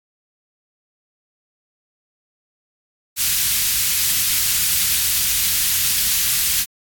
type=band-stop noise; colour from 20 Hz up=white; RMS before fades=-18 dBFS; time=3.16-6.66 s; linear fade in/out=50 ms; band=120 to 2200 Hz; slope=12 dB/octave; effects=AAC 64 kbps